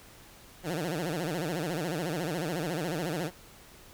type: tone with vibrato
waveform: 15% pulse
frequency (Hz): 164.81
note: E3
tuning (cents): 0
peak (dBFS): -24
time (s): 0.63-3.31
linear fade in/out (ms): 50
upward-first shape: sine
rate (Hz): 14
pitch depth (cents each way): 200
effects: pink hiss -53 dBFS RMS until 3.93 s